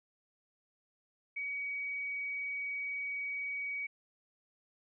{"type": "tone", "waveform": "sine", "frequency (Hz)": 2261, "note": "C#7", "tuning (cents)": 34, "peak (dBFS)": -35, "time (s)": [1.36, 3.87], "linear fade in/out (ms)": 10, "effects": []}